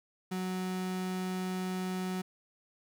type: tone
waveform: 35% pulse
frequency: 185 Hz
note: F#3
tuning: in tune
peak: -31 dBFS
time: 0.31-2.22 s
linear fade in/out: 10 ms
effects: none